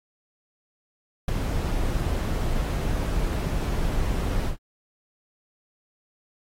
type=noise with ADSR envelope; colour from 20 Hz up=brown; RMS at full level=-20 dBFS; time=1.28-4.57 s; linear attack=5 ms; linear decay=14 ms; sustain=-5 dB; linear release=100 ms; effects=AAC 48 kbps